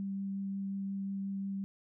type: tone with vibrato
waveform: sine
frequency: 196 Hz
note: G3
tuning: in tune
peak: -34 dBFS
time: 0-1.64 s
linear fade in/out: 0 ms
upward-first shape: triangle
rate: 5.6 Hz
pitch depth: 8 cents each way
effects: none